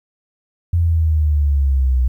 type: exponential sweep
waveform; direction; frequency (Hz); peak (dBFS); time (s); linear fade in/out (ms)
sine; down; 86.5 to 61.74; -12; 0.73-2.08; 5
effects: 9-bit

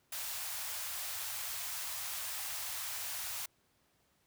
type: band-stop noise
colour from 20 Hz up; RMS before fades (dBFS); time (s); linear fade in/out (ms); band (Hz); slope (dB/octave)
white; -40; 0.12-3.46; 5; 100 to 650; 24
effects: pink hiss -73 dBFS RMS until 4.26 s + high-pass 60 Hz 12 dB/octave

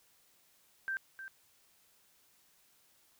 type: tone with echo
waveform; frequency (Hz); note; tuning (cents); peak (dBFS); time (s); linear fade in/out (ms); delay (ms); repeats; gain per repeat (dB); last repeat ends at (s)
sine; 1568; G6; 0; -33; 0.88-0.97; 0; 310; 1; -10; 1.28
effects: white hiss -68 dBFS RMS until 3.19 s

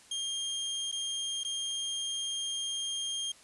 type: tone with dropouts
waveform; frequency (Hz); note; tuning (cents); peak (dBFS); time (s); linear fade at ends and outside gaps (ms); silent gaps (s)
sawtooth; 3211; G7; +41; -29; 0.11-3.32; 5; 0.916-0.924 / 1.435-1.447
effects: white hiss -57 dBFS RMS until 3.43 s + resampled to 24000 Hz

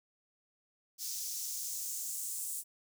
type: noise with high-pass filter sweep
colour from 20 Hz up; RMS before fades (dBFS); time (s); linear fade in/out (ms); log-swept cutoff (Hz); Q
white; -39; 0.98-2.64; 50; 5400 to 8300; 2.2
effects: none

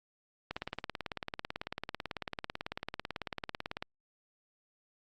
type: click train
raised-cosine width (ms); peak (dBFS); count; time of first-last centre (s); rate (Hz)
0.3; -20; 61; 0.51-3.825; 18.1
effects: Opus 48 kbps

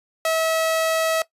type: tone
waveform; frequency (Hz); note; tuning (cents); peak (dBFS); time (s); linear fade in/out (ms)
sawtooth; 646; E5; -35; -15; 0.25-1.22; 2
effects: noise-tail reverb RT60 0.1 s tail -18 dB re dry + resampled to 32000 Hz

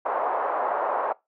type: band-pass noise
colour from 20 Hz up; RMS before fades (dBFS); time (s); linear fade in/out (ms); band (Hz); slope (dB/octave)
pink; -26; 0.05-1.13; 10; 580 to 1100; 24
effects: noise-tail reverb RT60 0.2 s tail -22 dB re dry

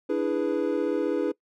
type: chord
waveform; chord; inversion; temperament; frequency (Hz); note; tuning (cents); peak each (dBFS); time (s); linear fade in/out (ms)
triangle; E dominant seventh; third; equal; 293.7 / 329.6 / 415.3 / 493.9; D4 / E4 / G#4 / B4; 0 / 0 / 0 / 0; -27; 0.09-1.32; 10
effects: noise-tail reverb RT60 0.1 s tail -22 dB re dry

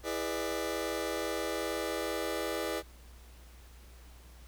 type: chord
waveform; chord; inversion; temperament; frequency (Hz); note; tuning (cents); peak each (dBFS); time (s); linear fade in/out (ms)
sawtooth; E dominant seventh; none; just; 329.6 / 412 / 494.4 / 593.3; E4 / G#4 / B4 / D5; 0 / -14 / +2 / +18; -34; 0.03-2.83; 50
effects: added 60 Hz sine -51 dBFS peak until 4.47 s + pink hiss -59 dBFS RMS until 4.47 s

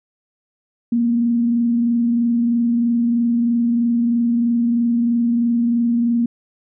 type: tone with frequency modulation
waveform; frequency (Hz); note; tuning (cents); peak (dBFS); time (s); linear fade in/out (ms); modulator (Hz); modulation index
sine; 235.7; A#3; +19; -14; 0.92-6.26; 5; 23.1; 0.22
effects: none

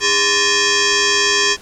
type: tone with frequency modulation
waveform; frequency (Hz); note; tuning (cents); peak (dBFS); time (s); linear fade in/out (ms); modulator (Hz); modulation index
sine; 1846; A#6; -17; -12; 0-1.57; 50; 719; 6.6
effects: pink hiss -41 dBFS RMS until 1.61 s + low-pass 11000 Hz 12 dB/octave

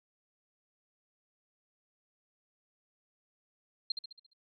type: tone with echo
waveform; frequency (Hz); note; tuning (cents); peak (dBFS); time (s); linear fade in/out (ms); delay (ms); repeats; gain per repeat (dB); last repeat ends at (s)
sine; 4186; C8; 0; -28; 3.9-3.92; 5; 69; 6; -6; 4.334
effects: none

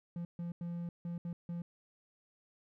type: tone bursts at uneven times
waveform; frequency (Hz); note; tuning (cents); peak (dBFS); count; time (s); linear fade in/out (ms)
triangle; 171.9; F3; -27; -35; 6; 0.16-0.25 / 0.39-0.52 / 0.61-0.89 / 1.05-1.18 / 1.25-1.33 / 1.49-1.62; 2
effects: none

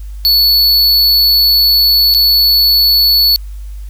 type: tone with dropouts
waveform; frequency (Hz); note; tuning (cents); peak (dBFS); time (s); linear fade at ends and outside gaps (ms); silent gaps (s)
square; 4430; C#8; -2; -7; 0.25-3.36; 0; 2.14-2.147
effects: added 50 Hz sine -23 dBFS peak until 3.89 s + white hiss -48 dBFS RMS until 3.89 s

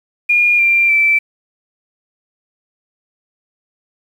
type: tone with pitch steps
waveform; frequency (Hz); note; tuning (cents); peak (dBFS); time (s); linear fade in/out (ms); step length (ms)
sine; 2424 / 2375 / 2328; D#7 / D7 / D7; -46 / +19 / -16; -9; 0.29-1.19; 10; 300
effects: 7-bit

